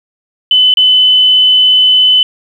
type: tone with dropouts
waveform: sine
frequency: 3019 Hz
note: F#7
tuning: 34 cents sharp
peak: -4 dBFS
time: 0.51-2.23 s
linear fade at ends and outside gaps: 2 ms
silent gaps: 0.74-0.771 s
effects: 7-bit